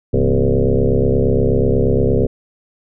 sine tone with frequency modulation, 185.8 Hz, F#3, 7 cents sharp, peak -11 dBFS, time 0.13-2.27 s, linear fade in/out 10 ms, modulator 68.4 Hz, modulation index 4.9, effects none

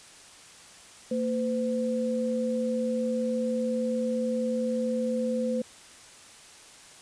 sine tone pair together, 228.7 / 509 Hz, A#3 / C5, -33 / -48 cents, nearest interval octave + major second, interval 1385 cents, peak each -28 dBFS, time 1.11-5.62 s, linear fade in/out 5 ms, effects white hiss -50 dBFS RMS until 7.01 s + resampled to 22050 Hz

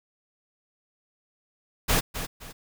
pink noise with echo, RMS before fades -22 dBFS, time 1.88-2.01 s, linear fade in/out 20 ms, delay 260 ms, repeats 2, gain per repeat -10 dB, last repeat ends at 2.53 s, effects none

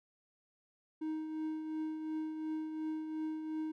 triangle tone with tremolo, 313.1 Hz, D#4, 11 cents sharp, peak -32 dBFS, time 1.01-3.72 s, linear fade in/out 10 ms, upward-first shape triangle, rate 2.8 Hz, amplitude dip 50%, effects none

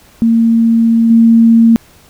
sine tone with level steps, 228.8 Hz, A#3, 32 cents flat, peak -6 / -3 dBFS, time 0.22-1.76 s, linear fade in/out 0 ms, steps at 1.1 s, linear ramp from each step 5 ms, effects pink hiss -44 dBFS RMS until 2.09 s

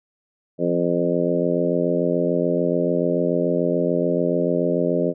harmonic tone with a mistuned harmonic, 86.9 Hz, F2, 8 cents flat, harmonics 2 / 3 / 4 / 5 / 6 / 7, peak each -25 / -25 / -25 / -25 / -25 / -25 dBFS, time 0.58-5.14 s, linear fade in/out 50 ms, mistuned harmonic 2, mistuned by -33 cents, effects none

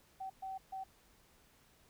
sine tone bursts at uneven times, 766 Hz, G5, 40 cents flat, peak -40 dBFS, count 3, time 0.2-0.3 / 0.42-0.58 / 0.72-0.84 s, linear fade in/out 10 ms, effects pink hiss -67 dBFS RMS until 1.89 s

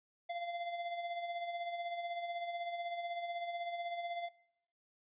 square tone with tremolo, 691 Hz, F5, 19 cents flat, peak -37 dBFS, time 0.29-4.29 s, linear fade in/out 10 ms, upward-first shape sine, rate 16 Hz, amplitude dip 50%, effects noise-tail reverb RT60 0.8 s tail -21 dB re dry + resampled to 8000 Hz

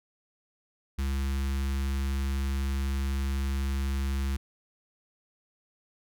square tone with notch filter, 68 Hz, C#2, 33 cents flat, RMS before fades -29 dBFS, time 0.98-4.37 s, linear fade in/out 10 ms, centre 580 Hz, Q 0.63, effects none

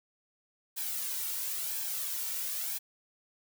blue noise with flanger, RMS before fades -35 dBFS, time 0.76-2.79 s, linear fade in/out 20 ms, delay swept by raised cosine 1.2 to 2.18 ms, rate 0.98 Hz, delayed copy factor +0.55, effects none

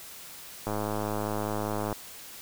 click train, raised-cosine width 1 ms, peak -17 dBFS, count 133, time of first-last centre 0.67-1.927 s, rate 105 Hz, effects white hiss -45 dBFS RMS until 2.41 s

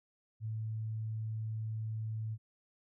sine tone, 110 Hz, A2, in tune, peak -35 dBFS, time 0.4-2.38 s, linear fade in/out 50 ms, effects none

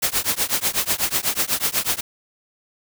white noise with tremolo, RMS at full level -18 dBFS, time 0.02-2.01 s, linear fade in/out 10 ms, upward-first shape triangle, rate 8.1 Hz, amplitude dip 100%, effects none

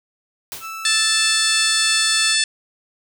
white noise with exponential decay, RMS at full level -28 dBFS, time 0.52-0.83 s, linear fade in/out 0 ms, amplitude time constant 67 ms
30% pulse tone, 1318.5 Hz, E6, in tune, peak -26 dBFS, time 0.6-2.36 s, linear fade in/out 50 ms
harmonic tone, 880 Hz, A5, in tune, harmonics 2 / 3 / 4 / 5 / 6 / 7 / 8 / 9 / 10, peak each -23 / -24 / -22 / -22 / -24 / -31 / -30 / -26 / -24 dBFS, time 0.85-2.44 s, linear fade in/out 2 ms
effects none

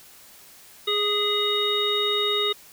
harmonic tone with a mistuned harmonic, 415.3 Hz, G#4, in tune, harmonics 1 / 3 / 5 / 7 / 9, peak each -26 / -30 / -34 / -33 / -23 dBFS, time 0.87-2.53 s, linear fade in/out 10 ms, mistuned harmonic 5, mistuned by -28 cents, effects white hiss -49 dBFS RMS until 2.72 s

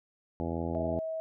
harmonic tone, 83.4 Hz, E2, 21 cents sharp, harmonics 1 / 2 / 3 / 4 / 5 / 6 / 7 / 8 / 9 / 10, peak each -37 / -38 / -37 / -38 / -42 / -41 / -43 / -43 / -47 / -44 dBFS, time 0.4-0.99 s, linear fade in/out 0 ms
sine tone, 643 Hz, E5, 43 cents flat, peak -32 dBFS, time 0.75-1.2 s, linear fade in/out 0 ms
effects none

